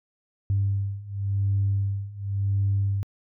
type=beating tone pair; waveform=sine; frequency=98.6 / 99.52 Hz; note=G2 / G2; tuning=+11 / +27 cents; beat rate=0.92 Hz; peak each=-26 / -24 dBFS; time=0.5-3.03 s; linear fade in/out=0 ms; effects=tanh soft clip ceiling -15 dBFS